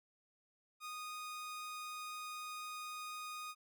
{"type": "tone", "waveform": "sawtooth", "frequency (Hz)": 1238, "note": "D#6", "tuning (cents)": -9, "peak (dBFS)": -40, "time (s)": [0.8, 3.55], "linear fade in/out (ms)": 50, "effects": []}